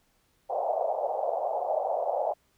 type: band-pass noise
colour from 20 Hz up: pink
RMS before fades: -29 dBFS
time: 0.49-2.34 s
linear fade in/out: 20 ms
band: 550 to 790 Hz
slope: 48 dB/octave
effects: pink hiss -69 dBFS RMS until 2.57 s